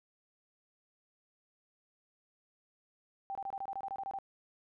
sine tone bursts, 784 Hz, G5, in tune, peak -36 dBFS, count 12, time 3.3-4.187 s, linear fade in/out 0 ms, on 51 ms, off 25 ms, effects none

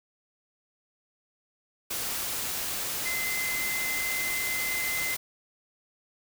sine tone in noise, 2061 Hz, C7, 27 cents flat, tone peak -30 dBFS, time 3.05-5.15 s, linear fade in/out 10 ms, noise white, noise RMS -32 dBFS, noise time 1.9-5.17 s, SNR -1 dB, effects none

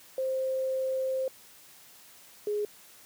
sine tone pair in turn, 525 / 416.7 Hz, C5 / G#4, +6 / +6 cents, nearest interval major third, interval 400 cents, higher first, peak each -27 dBFS, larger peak neither, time 0.18-1.28 / 2.47-2.65 s, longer first, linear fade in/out 2 ms, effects white hiss -54 dBFS RMS until 3.05 s + high-pass 80 Hz 12 dB/octave

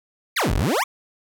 25% pulse exponential two-way sweep, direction down then up, 2513 to 35.12 to 1241 Hz, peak -15 dBFS, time 0.36-0.84 s, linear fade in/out 10 ms, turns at 0.54 s, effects none

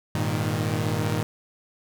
sawtooth chord, Ab suspended second, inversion none, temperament equal with one note detuned, 101.22 / 116.54 / 155.56 Hz, Ab2 / Bb2 / Eb3, -44 / 0 / 0 cents, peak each -24 / -24 / -24 dBFS, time 0.15-1.23 s, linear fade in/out 0 ms, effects none

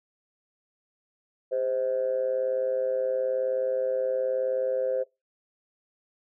sine tone with amplitude modulation, 520 Hz, C5, 11 cents flat, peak -20 dBFS, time 1.51-5.04 s, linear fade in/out 20 ms, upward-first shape sine, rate 119 Hz, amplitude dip 80%, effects noise-tail reverb RT60 0.2 s tail -20 dB re dry + tanh soft clip ceiling -17 dBFS

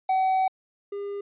triangle tone pair in turn, 757 / 403.4 Hz, F#5 / G4, +39 / +50 cents, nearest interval major seventh, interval 1089 cents, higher first, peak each -18 / -28 dBFS, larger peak first, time 0.09-0.48 / 0.92-1.21 s, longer first, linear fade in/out 5 ms, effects resampled to 8000 Hz

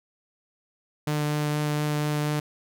sawtooth tone with vibrato, 149.4 Hz, D3, 30 cents sharp, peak -20 dBFS, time 1.07-2.4 s, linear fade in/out 5 ms, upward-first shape triangle, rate 4.2 Hz, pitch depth 10 cents each way, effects none

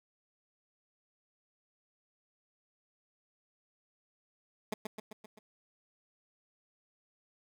15% pulse tone with echo, 214.9 Hz, A3, 41 cents flat, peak -26 dBFS, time 4.72-4.74 s, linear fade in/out 5 ms, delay 130 ms, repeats 5, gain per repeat -4 dB, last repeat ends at 5.39 s, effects none

